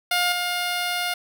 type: tone with level steps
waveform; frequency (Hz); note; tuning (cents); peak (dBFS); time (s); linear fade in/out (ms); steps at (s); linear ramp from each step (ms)
10% pulse; 710; F5; +28; -11 / -15; 0.11-1.14; 5; 0.32; 2
effects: none